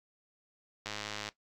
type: click train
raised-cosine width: 0.2 ms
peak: -20 dBFS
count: 46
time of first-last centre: 0.86-1.289 s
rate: 105 Hz
effects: noise-tail reverb RT60 0.1 s tail -17 dB re dry + AAC 64 kbps